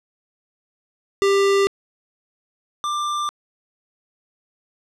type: tone pair in turn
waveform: square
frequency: 395.7 / 1185.8 Hz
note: G4 / D6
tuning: +16 / +16 cents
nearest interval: octave + perfect fifth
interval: 1900 cents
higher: second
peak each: -15 / -22 dBFS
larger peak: first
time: 1.22-1.67 / 2.84-3.29 s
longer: neither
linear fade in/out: 0 ms
effects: low-pass 7000 Hz 12 dB/octave